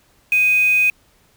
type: tone with quantisation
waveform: sine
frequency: 2500 Hz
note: D#7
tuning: 8 cents sharp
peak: -12 dBFS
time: 0.32-0.9 s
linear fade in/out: 2 ms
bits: 5
effects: pink hiss -57 dBFS RMS until 1.36 s